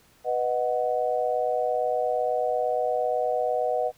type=chord; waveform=sine; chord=B major; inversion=none; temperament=equal; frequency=493.9 / 622.3 / 740 Hz; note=B4 / D#5 / F#5; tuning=0 / 0 / 0 cents; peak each=-27 dBFS; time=0.24-3.92 s; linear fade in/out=50 ms; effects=pink hiss -59 dBFS RMS until 3.97 s